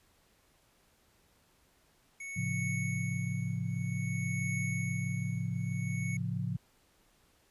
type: tone with tremolo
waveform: square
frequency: 2214 Hz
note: C#7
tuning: 3 cents flat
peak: -36 dBFS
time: 2.2-6.17 s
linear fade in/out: 5 ms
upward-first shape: triangle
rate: 0.53 Hz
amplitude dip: 95%
type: chord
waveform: sine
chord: A augmented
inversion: none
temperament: equal with one note detuned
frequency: 110 / 136.21 / 174.61 Hz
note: A2 / C#3 / E#3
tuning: 0 / -30 / 0 cents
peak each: -36 dBFS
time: 2.36-6.57 s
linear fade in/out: 10 ms
effects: pink hiss -68 dBFS RMS until 7.5 s + resampled to 32000 Hz